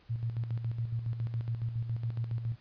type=tone with tremolo; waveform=sine; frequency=115.8 Hz; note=A#2; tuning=11 cents flat; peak=-29 dBFS; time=0.09-2.56 s; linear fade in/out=20 ms; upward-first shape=square; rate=7.2 Hz; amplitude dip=55%; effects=pink hiss -63 dBFS RMS until 2.6 s + resampled to 11025 Hz